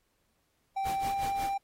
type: tone with pitch glide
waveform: triangle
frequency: 779 to 789.4 Hz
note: G5 to G5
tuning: -11 to +12 cents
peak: -27 dBFS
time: 0.76-1.58 s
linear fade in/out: 10 ms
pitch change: +23 cents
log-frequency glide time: 0.95-1.13 s
type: noise with tremolo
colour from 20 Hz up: pink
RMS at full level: -40 dBFS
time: 0.85-1.54 s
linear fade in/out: 5 ms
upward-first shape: sine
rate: 5.6 Hz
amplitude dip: 85%
effects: pink hiss -75 dBFS RMS until 1.63 s + AAC 48 kbps